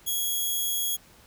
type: tone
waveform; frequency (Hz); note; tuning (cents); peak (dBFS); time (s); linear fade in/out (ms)
5% pulse; 3322; G#7; 0; -17; 0.06-0.97; 20
effects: pink hiss -55 dBFS RMS until 1.26 s